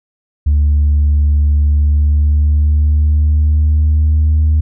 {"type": "tone with pitch glide", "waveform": "sine", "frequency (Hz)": [73.42, 77.07], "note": ["D2", "D#2"], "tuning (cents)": [0, -16], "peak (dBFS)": -6, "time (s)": [0.46, 4.61], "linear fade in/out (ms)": 10, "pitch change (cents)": 84, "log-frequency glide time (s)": [1.7, 4.39], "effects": ["tanh soft clip ceiling -6 dBFS"]}